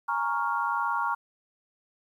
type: chord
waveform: sine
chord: Bb minor seventh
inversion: third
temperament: equal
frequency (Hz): 830.6 / 932.3 / 1108.7 / 1396.9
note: Ab5 / Bb5 / Db6 / F6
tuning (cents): 0 / 0 / 0 / 0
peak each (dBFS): -35 / -29 / -30 / -31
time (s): 0.08-1.15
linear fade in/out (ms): 10
effects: 10-bit